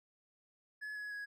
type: tone with pitch steps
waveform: triangle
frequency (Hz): 1704 / 1684.4 / 1665.1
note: G#6 / G#6 / G#6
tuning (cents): +44 / +24 / +4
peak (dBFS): -39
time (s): 0.81-1.26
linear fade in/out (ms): 20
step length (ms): 150
effects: none